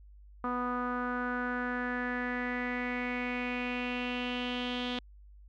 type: tone with low-pass filter sweep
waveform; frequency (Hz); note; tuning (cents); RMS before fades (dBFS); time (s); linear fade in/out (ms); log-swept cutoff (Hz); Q
sawtooth; 246.9; B3; 0; -34; 0.44-4.99; 2; 1200 to 3400; 5.5
effects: added 50 Hz sine -51 dBFS peak until 5.48 s